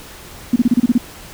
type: tone bursts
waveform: sine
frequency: 241.9 Hz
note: B3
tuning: 36 cents flat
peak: -8 dBFS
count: 8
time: 0.53-0.98 s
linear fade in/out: 5 ms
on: 30 ms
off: 30 ms
effects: pink hiss -37 dBFS RMS until 1.33 s